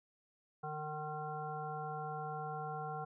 harmonic tone, 152.4 Hz, D#3, 36 cents flat, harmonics 1 / 3 / 5 / 7 / 9, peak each -45 / -47 / -42 / -49 / -48 dBFS, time 0.63-3.05 s, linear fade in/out 10 ms, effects none

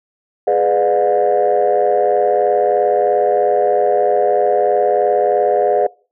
sine chord, G# diminished seventh, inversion none, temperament just, 415.3 / 498.4 / 598 / 717.6 Hz, G#4 / B4 / D5 / F5, 0 / +16 / +31 / +47 cents, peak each -16 dBFS, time 0.47-5.87 s, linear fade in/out 5 ms, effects noise-tail reverb RT60 0.4 s tail -25 dB re dry + tanh soft clip ceiling -5 dBFS

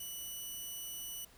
5% pulse tone, 2960 Hz, F#7, in tune, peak -33 dBFS, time 0-1.25 s, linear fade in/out 5 ms, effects pink hiss -61 dBFS RMS until 1.37 s

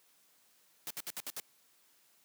white noise bursts, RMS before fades -40 dBFS, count 6, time 0.87-1.4 s, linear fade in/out 0 ms, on 35 ms, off 64 ms, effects white hiss -68 dBFS RMS until 2.24 s + high-pass 150 Hz 12 dB/octave

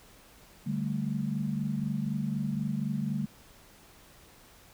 sine chord, D suspended fourth, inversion none, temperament equal, 146.83 / 196 / 220 Hz, D3 / G3 / A3, 0 / 0 / 0 cents, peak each -33 dBFS, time 0.66-3.26 s, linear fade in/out 10 ms, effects pink hiss -56 dBFS RMS until 4.73 s

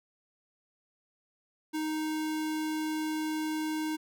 square tone, 311.1 Hz, D#4, in tune, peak -31 dBFS, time 1.73-3.97 s, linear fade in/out 20 ms, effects none

